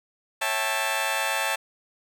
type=chord; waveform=15% pulse; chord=A dominant seventh; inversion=first; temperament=just; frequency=550 / 660 / 792 / 880 Hz; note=C#5 / E5 / G5 / A5; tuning=-14 / +2 / +18 / 0 cents; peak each=-26 / -25 / -26 / -21 dBFS; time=0.41-1.56 s; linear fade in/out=10 ms; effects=none